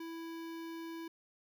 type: tone with notch filter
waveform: square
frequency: 330 Hz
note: E4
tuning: 2 cents sharp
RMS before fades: -44 dBFS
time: 0-1.08 s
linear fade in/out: 5 ms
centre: 8100 Hz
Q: 1.1
effects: none